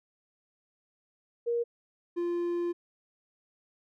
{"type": "tone pair in turn", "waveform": ["sine", "triangle"], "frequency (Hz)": [471.7, 346.8], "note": ["A#4", "F4"], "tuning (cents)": [20, -12], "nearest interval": "perfect fourth", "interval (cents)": 532, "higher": "first", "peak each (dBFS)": -26, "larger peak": "neither", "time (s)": [[1.46, 1.64], [2.16, 2.73]], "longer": "second", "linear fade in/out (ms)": 20, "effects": []}